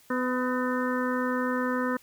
harmonic tone with a mistuned harmonic, 251.6 Hz, B3, 32 cents sharp, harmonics 1 / 2 / 4 / 5 / 6 / 7, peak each -28 / -31 / -34 / -35 / -36 / -36 dBFS, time 0.1-1.97 s, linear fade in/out 5 ms, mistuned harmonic 7, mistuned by +37 cents, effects white hiss -58 dBFS RMS until 2.02 s

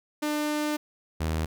sawtooth tone pair in turn, 299.7 / 79.52 Hz, D4 / D#2, +35 / +38 cents, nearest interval octave + major seventh, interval 2297 cents, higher first, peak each -22 dBFS, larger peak neither, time 0.22-0.77 / 1.2-1.46 s, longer first, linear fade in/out 10 ms, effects none

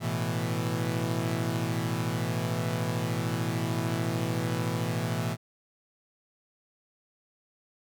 sawtooth chord, A suspended second, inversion none, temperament equal, 110 / 123.47 / 164.81 Hz, A2 / B2 / E3, 0 / 0 / 0 cents, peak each -28 dBFS, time 0-5.37 s, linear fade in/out 50 ms, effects none

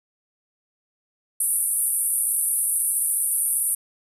pink band-pass noise, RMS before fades -23 dBFS, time 1.4-3.75 s, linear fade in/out 5 ms, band 9000 to 12000 Hz, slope 96 dB/octave, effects none

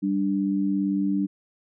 sine tone pair together, 196 / 293.7 Hz, G3 / D4, 0 / 0 cents, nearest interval perfect fifth, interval 700 cents, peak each -24 / -24 dBFS, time 0.02-1.27 s, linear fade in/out 20 ms, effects none

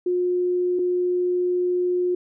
sine tone pair in turn, 358.6 / 358.6 Hz, F4 / F4, +46 / +46 cents, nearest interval unison, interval 0 cents, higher neither, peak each -19 dBFS, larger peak neither, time 0.06-0.79 / 0.79-2.15 s, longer second, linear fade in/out 5 ms, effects none

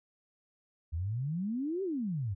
sine exponential two-way sweep, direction up then down, 76.2 to 399.6 to 90.1 Hz, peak -31 dBFS, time 0.92-2.35 s, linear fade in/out 20 ms, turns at 1.83 s, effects none

